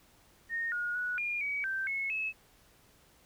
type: tone with pitch steps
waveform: sine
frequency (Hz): 1846 / 1438 / 1469 / 2416 / 2268 / 1560 / 2187 / 2590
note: A#6 / F#6 / F#6 / D7 / C#7 / G6 / C#7 / E7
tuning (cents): -17 / -50 / -13 / +48 / +39 / -9 / -24 / -31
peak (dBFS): -31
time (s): 0.49-2.33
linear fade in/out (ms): 50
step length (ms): 230
effects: pink hiss -63 dBFS RMS until 3.25 s